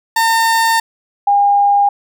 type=tone pair in turn; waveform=30% pulse / sine; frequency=908 / 808.9 Hz; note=A#5 / G#5; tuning=-46 / -46 cents; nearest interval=major second; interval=200 cents; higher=first; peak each=-8 dBFS; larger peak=neither; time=0.16-0.8 / 1.27-1.89 s; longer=first; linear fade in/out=5 ms; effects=none